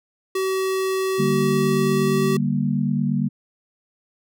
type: tone with pitch glide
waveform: square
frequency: 380.2 to 382.8 Hz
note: F#4 to G4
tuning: +47 to -41 cents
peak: -21 dBFS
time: 0.35-2.37 s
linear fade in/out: 5 ms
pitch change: +12 cents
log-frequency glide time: 0.96-2.2 s
type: chord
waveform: sine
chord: G minor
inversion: second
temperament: just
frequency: 147 / 196 / 235.2 Hz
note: D3 / G3 / Bb3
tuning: +2 / 0 / +16 cents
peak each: -23 dBFS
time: 1.18-3.29 s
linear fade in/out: 20 ms
effects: none